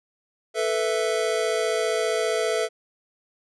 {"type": "chord", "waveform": "square", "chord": "A suspended second", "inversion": "none", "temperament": "just", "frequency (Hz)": [440, 495, 660], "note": ["A4", "B4", "E5"], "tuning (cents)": [0, 4, 2], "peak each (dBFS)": [-26, -29, -27], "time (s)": [0.54, 2.69], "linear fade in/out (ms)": 50, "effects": ["resampled to 24000 Hz"]}